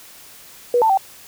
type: tone with pitch steps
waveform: sine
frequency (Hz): 485.2 / 887 / 775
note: B4 / A5 / G5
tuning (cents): -31 / +14 / -20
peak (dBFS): -12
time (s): 0.74-0.974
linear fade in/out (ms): 2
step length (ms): 78
effects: white hiss -43 dBFS RMS until 1.27 s